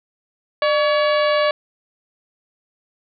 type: harmonic tone with a mistuned harmonic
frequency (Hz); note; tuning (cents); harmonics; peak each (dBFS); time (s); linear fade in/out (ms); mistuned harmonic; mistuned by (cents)
566; C#5; +36; 1 / 2 / 3 / 4 / 5 / 6 / 7 / 8; -16 / -22 / -26 / -28 / -30 / -32 / -33 / -34; 0.62-1.51; 2; 1; +100
effects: none